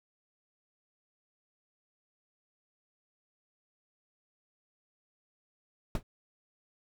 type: noise with exponential decay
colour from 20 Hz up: brown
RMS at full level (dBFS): -26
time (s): 5.95-6.03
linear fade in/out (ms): 2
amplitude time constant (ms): 17
effects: none